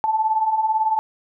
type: beating tone pair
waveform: sine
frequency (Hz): 860 / 878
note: A5 / A5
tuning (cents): -40 / -4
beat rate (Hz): 18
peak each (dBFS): -24 / -18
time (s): 0.04-0.99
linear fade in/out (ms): 0
effects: none